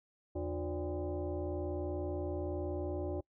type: tone with frequency modulation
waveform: sine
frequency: 140 Hz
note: C#3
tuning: 18 cents sharp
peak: -34 dBFS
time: 0.35-3.21 s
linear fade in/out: 10 ms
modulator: 221 Hz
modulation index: 2.2
effects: noise-tail reverb RT60 0.1 s tail -25 dB re dry